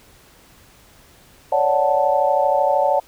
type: chord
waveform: sine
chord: D major seventh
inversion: third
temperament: equal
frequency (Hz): 554.4 / 587.3 / 740 / 880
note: C#5 / D5 / F#5 / A5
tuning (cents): 0 / 0 / 0 / 0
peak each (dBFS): -20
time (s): 1.52-3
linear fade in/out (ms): 5
effects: pink hiss -50 dBFS RMS until 3.07 s